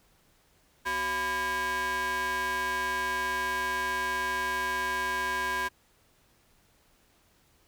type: ring-modulated tone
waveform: 45% pulse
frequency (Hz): 311.1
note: D#4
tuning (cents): 0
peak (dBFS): -25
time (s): 0.85-5.69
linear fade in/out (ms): 20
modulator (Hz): 1310
effects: pink hiss -65 dBFS RMS until 7.67 s